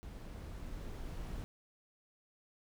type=noise with level ramp; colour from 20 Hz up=brown; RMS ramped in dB=-47 to -42 dBFS; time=0.03-1.44 s; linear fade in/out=0 ms; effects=none